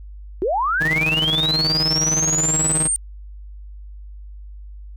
sine linear sweep, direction up, 335.1 to 8870 Hz, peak -17 dBFS, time 0.42-2.96 s, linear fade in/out 0 ms
sawtooth tone with tremolo, 157.4 Hz, D#3, 20 cents sharp, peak -17 dBFS, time 0.8-2.88 s, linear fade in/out 20 ms, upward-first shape square, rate 19 Hz, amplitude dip 60%
effects added 50 Hz sine -34 dBFS peak until 4.96 s

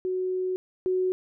sine tone pair in turn, 370 / 370 Hz, F#4 / F#4, 0 / 0 cents, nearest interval unison, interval 0 cents, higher neither, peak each -25 / -22 dBFS, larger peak second, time 0.05-0.56 / 0.86-1.12 s, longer first, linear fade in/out 0 ms, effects none

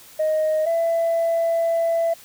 sine tone pair in turn, 623 / 666.7 Hz, D#5 / E5, +2 / +19 cents, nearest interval minor second, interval 117 cents, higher second, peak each -16 dBFS, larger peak neither, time 0.19-0.66 / 0.66-2.14 s, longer second, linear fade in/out 10 ms, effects tanh soft clip ceiling -15 dBFS + white hiss -46 dBFS RMS until 2.24 s

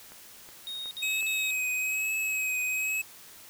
click train, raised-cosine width 0.5 ms, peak -34 dBFS, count 4, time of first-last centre 0.12-1.227 s, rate 2.71 Hz
triangle tone bursts, 3729 Hz, A#7, in tune, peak -33 dBFS, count 3, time 0.67-1.506 s, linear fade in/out 0 ms, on 240 ms, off 58 ms
square tone with vibrato, 2546 Hz, D#7, 39 cents sharp, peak -28 dBFS, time 1.02-3.02 s, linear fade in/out 10 ms, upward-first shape triangle, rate 1.1 Hz, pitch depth 32 cents each way
effects white hiss -50 dBFS RMS until 3.49 s

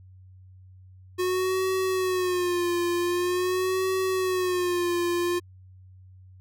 square tone with vibrato, 362.3 Hz, F#4, 36 cents flat, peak -24 dBFS, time 1.18-5.4 s, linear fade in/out 20 ms, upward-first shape sine, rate 0.45 Hz, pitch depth 70 cents each way, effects added 93 Hz sine -47 dBFS peak until 6.4 s

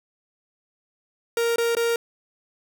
45% pulse tone with dropouts, 466.2 Hz, A#4, in tune, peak -20 dBFS, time 1.37-1.96 s, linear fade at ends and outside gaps 2 ms, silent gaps 1.56-1.582 / 1.751-1.768 s, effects none

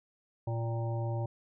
harmonic tone with a mistuned harmonic, 115.8 Hz, A#2, 11 cents flat, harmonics 1 / 3 / 5 / 7 / 8, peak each -31 / -42 / -41 / -44 / -47 dBFS, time 0.47-1.26 s, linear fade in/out 5 ms, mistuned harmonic 7, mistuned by -43 cents, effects none

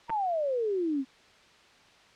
sine exponential sweep, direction down, 945 to 256.7 Hz, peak -26 dBFS, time 0.08-1.05 s, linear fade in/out 50 ms
clicks, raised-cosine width 0.5 ms, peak -22 dBFS, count 2, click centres 0.096 / 0.102 s
effects white hiss -57 dBFS RMS until 2.15 s + low-pass 4000 Hz 12 dB/octave

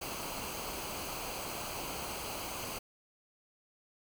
pink noise with comb filter, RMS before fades -40 dBFS, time 0.01-2.79 s, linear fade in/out 10 ms, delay 0.55 ms, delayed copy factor -0.6, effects none

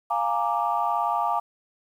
sine chord, Bb dominant seventh, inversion second, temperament equal with one note detuned, 698.5 / 830.6 / 928.6 / 1174.7 Hz, F5 / Ab5 / Bb5 / D6, 0 / 0 / -7 / 0 cents, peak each -27 dBFS, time 0.1-1.4 s, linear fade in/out 10 ms, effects tanh soft clip ceiling -12 dBFS + 9-bit

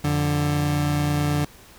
30% pulse tone pair together, 87.93 / 146.83 Hz, F2 / D3, +12 / 0 cents, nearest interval major sixth, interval 888 cents, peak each -25 / -18 dBFS, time 0.04-1.45 s, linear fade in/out 5 ms, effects pink hiss -48 dBFS RMS until 1.78 s

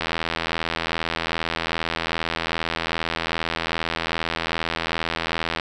click train, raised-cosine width 0.3 ms, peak -7 dBFS, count 462, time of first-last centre 0.01-5.598 s, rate 82.5 Hz, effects none

